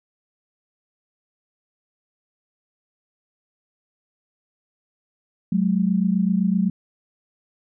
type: tone pair together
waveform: sine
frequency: 185 / 212.8 Hz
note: F#3 / G#3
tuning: 0 / +42 cents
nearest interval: major second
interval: 242 cents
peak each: -19 / -21 dBFS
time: 5.52-6.7 s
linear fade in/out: 5 ms
effects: none